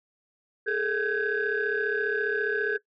sine tone cluster, 413.6 / 448.4 / 1535 / 1655 Hz, G#4 / A4 / G6 / G#6, -7 / +33 / -37 / -6 cents, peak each -29 dBFS, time 0.66-2.78 s, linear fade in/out 20 ms, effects noise-tail reverb RT60 0.1 s tail -18 dB re dry + tanh soft clip ceiling -18 dBFS

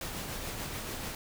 pink noise with tremolo, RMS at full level -37 dBFS, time 0.01-1.15 s, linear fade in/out 2 ms, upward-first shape sine, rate 6.9 Hz, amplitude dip 30%, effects none

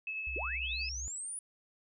sine tone with tremolo, 2596 Hz, E7, 27 cents flat, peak -34 dBFS, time 0.07-0.89 s, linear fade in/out 2 ms, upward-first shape triangle, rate 11 Hz, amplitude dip 35%
sine tone with pitch glide, 62.5 to 64.33 Hz, B1 to C2, +21 to -29 cents, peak -40 dBFS, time 0.27-1.08 s, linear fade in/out 0 ms, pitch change +50 cents, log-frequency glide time 0.69-0.91 s
sine linear sweep, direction up, 291.7 to 9956 Hz, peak -38 dBFS, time 0.36-1.39 s, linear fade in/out 2 ms
effects none

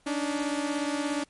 sawtooth beating tone pair, 286.1 / 303.1 Hz, D4 / D#4, -45 / -45 cents, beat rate 17 Hz, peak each -25 / -28 dBFS, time 0.06-1.24 s, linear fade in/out 10 ms, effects pink hiss -64 dBFS RMS until 1.29 s + MP3 48 kbps

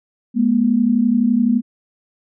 sine tone pair together, 210 / 241.8 Hz, G#3 / B3, +19 / -36 cents, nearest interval major second, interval 245 cents, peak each -17 / -14 dBFS, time 0.34-1.62 s, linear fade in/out 50 ms, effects none

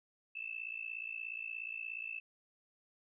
sine tone with amplitude modulation, 2637 Hz, E7, in tune, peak -36 dBFS, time 0.35-2.2 s, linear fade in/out 10 ms, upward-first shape sine, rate 56.9 Hz, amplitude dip 90%, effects none

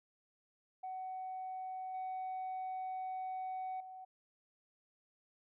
sine tone with level steps, 750 Hz, F#5, 23 cents sharp, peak -39 / -36 / -47 dBFS, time 0.83-4.05 s, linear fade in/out 10 ms, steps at 1.94 / 3.8 s, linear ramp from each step 5 ms, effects tanh soft clip ceiling -37 dBFS

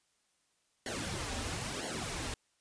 pink noise with flanger, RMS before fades -38 dBFS, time 0.86-2.34 s, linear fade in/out 2 ms, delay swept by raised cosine 0.8 to 5.9 ms, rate 1 Hz, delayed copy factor -0.9, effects white hiss -75 dBFS RMS until 2.6 s + resampled to 22050 Hz

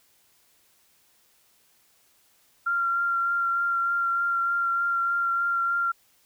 sine tone with vibrato, 1381 Hz, F6, 20 cents flat, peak -22 dBFS, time 2.66-5.92 s, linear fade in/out 10 ms, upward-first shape triangle, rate 3.3 Hz, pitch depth 15 cents each way, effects white hiss -63 dBFS RMS until 6.25 s

